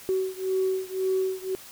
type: beating tone pair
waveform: sine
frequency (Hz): 376.7 / 378.6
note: F#4 / F#4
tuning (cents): +31 / +40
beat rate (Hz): 1.9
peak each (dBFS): -26 / -27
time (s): 0.09-1.55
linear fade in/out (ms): 0
effects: tanh soft clip ceiling -16 dBFS + white hiss -46 dBFS RMS until 1.71 s